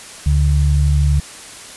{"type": "tone pair together", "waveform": "sine", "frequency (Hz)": [72.11, 144.5], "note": ["D2", "D3"], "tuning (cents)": [-31, -28], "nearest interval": "octave", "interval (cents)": 1203, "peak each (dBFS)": [-12, -16], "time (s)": [0.26, 1.2], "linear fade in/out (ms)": 5, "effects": ["white hiss -35 dBFS RMS until 1.76 s", "resampled to 24000 Hz"]}